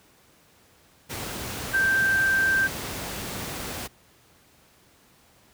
sine tone in noise, 1568 Hz, G6, in tune, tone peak -19 dBFS, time 1.73-2.68 s, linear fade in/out 20 ms, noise pink, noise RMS -33 dBFS, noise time 1.09-3.88 s, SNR +11 dB, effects pink hiss -58 dBFS RMS until 5.53 s + high-pass 60 Hz 12 dB/octave

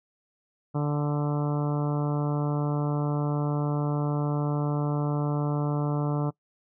harmonic tone, 146.83 Hz, D3, in tune, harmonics 1 / 2 / 3 / 4 / 5 / 6 / 7 / 8 / 9, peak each -25 / -31 / -35 / -37 / -39 / -41 / -42 / -43 / -44 dBFS, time 0.74-6.31 s, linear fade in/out 20 ms, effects noise-tail reverb RT60 0.1 s tail -22 dB re dry

